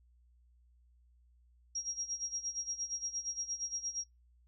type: tone with tremolo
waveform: sine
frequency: 5630 Hz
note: F8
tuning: 13 cents sharp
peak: -33 dBFS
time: 1.75-4.04 s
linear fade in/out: 5 ms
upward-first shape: sine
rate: 8.6 Hz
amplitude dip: 80%
effects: noise-tail reverb RT60 0.2 s tail -24 dB re dry + added 60 Hz sine -63 dBFS peak until 4.47 s